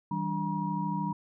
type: tone cluster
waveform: sine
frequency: 160.8 / 194 / 292.1 / 956 Hz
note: E3 / G3 / D4 / A#5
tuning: -43 / -18 / -9 / +43 cents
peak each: -34 / -33 / -38 / -33 dBFS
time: 0.11-1.13 s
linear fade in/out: 5 ms
effects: none